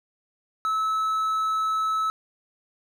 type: tone with hard clipping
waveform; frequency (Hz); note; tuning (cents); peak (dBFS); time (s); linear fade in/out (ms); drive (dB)
triangle; 1300; E6; -24; -23; 0.65-2.1; 0; 6
effects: none